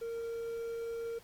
triangle tone with quantisation, 461.9 Hz, A#4, 16 cents flat, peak -34 dBFS, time 0.01-1.19 s, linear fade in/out 10 ms, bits 10, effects pink hiss -60 dBFS RMS until 1.23 s + AAC 64 kbps

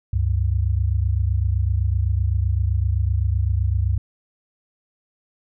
sine tone pair together, 69.78 / 97.6 Hz, C#2 / G2, +12 / -7 cents, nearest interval tritone, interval 581 cents, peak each -20 dBFS, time 0.13-3.98 s, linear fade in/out 5 ms, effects none

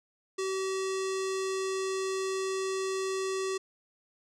square tone with low-pass filter, 381.8 Hz, G4, 46 cents flat, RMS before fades -32 dBFS, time 0.38-3.58 s, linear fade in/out 10 ms, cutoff 7300 Hz, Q 2.3, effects none

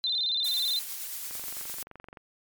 sine tone with vibrato, 3826 Hz, A#7, 44 cents sharp, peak -25 dBFS, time 0.04-0.79 s, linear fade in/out 0 ms, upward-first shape square, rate 18 Hz, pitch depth 99 cents each way
blue noise with tremolo, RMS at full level -35 dBFS, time 0.44-1.83 s, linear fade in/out 5 ms, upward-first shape triangle, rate 8.9 Hz, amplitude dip 35%
click train, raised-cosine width 0.5 ms, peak -30 dBFS, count 21, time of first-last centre 1.31-2.172 s, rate 23.2 Hz
effects MP3 96 kbps

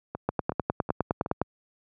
two click trains, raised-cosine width 1 ms, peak -18 / -10 dBFS, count 4 / 12, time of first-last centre 0.15-1.261 / 0.29-1.416 s, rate 2.7 / 9.77 Hz, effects high-pass 80 Hz 12 dB/octave

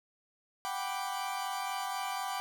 40% pulse chord, G major seventh, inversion third, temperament equal, 740 / 784 / 987.8 / 1174.7 Hz, F#5 / G5 / B5 / D6, 0 / 0 / 0 / 0 cents, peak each -40 / -37 / -40 / -39 dBFS, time 0.65-2.4 s, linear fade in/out 0 ms, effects none

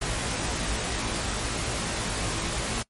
pink noise with comb filter, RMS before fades -29 dBFS, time 0.01-2.83 s, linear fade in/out 10 ms, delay 18 ms, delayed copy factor +0.95, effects noise-tail reverb RT60 0.1 s tail -22 dB re dry + MP3 48 kbps

